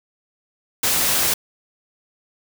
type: noise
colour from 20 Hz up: white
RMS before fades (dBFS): -19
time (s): 0.83-1.34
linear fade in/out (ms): 5
effects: none